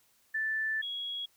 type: tone pair in turn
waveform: sine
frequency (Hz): 1760 / 3322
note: A6 / G#7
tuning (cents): 0 / 0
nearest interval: major seventh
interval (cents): 1100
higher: second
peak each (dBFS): -29 / -34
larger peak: first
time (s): 0.34-0.82 / 0.82-1.26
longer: first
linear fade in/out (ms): 10
effects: white hiss -68 dBFS RMS until 1.36 s

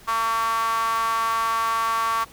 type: tone with high-pass filter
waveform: sawtooth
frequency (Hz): 226.4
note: A3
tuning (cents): +50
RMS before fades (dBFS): -23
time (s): 0.07-2.25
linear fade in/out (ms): 20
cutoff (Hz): 1100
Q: 7.3
effects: pink hiss -48 dBFS RMS until 2.32 s

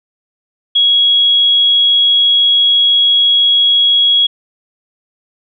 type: tone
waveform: sine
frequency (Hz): 3322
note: G#7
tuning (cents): 0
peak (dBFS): -7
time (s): 0.75-4.27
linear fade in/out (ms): 10
effects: none

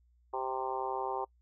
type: harmonic tone with a mistuned harmonic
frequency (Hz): 130.81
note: C3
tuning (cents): 0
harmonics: 3 / 4 / 5 / 6 / 7 / 8 / 9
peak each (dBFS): -39 / -42 / -47 / -37 / -38 / -41 / -49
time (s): 0.33-1.25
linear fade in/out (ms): 10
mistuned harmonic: 5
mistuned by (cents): -22
effects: noise-tail reverb RT60 0.1 s tail -26 dB re dry + added 60 Hz sine -64 dBFS peak until 1.41 s

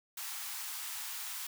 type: high-pass noise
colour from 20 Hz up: white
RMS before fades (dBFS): -41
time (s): 0.17-1.47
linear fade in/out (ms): 5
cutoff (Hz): 790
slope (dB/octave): 48
effects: none

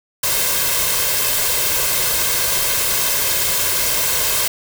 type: noise with comb filter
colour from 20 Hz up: white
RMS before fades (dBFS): -18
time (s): 0.23-4.48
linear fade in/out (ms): 5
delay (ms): 1.9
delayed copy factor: +0.6
effects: none

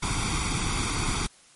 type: noise with comb filter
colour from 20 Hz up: pink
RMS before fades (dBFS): -27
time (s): 0.02-1.27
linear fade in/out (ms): 10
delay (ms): 0.86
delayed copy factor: +0.75
effects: white hiss -55 dBFS RMS until 1.55 s + MP3 48 kbps

